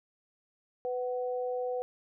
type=tone pair together; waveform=sine; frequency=498.8 / 747.4 Hz; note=B4 / F#5; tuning=+17 / +17 cents; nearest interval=perfect fifth; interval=700 cents; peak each=-31 / -38 dBFS; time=0.85-1.82 s; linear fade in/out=0 ms; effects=none